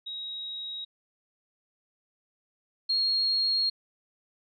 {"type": "tone pair in turn", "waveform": "sine", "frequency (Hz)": [3807, 4273], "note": ["A#7", "C8"], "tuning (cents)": [36, 36], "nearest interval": "major second", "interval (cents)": 200, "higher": "second", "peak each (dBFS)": [-34, -23], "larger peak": "second", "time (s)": [[0.06, 0.85], [2.89, 3.7]], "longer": "second", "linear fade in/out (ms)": 10, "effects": []}